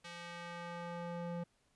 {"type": "tone with band-pass filter sweep", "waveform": "square", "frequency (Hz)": 172.4, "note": "F3", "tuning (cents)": -22, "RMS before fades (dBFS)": -44, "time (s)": [0.04, 1.44], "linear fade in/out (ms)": 10, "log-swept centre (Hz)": [3100, 390], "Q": 0.72, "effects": ["pink hiss -75 dBFS RMS until 1.75 s", "resampled to 24000 Hz"]}